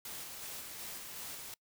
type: noise with tremolo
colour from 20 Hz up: white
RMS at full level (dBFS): -44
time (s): 0.05-1.54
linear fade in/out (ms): 2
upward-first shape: square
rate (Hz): 2.7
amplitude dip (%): 25
effects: noise-tail reverb RT60 0.1 s tail -25 dB re dry